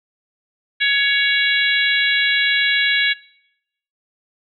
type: harmonic tone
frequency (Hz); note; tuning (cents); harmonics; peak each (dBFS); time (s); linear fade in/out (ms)
559; C#5; +14; 3 / 4 / 5 / 6 / 7; -18 / -19 / -24 / -22 / -23; 0.8-3.14; 20
effects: noise-tail reverb RT60 0.8 s tail -22 dB re dry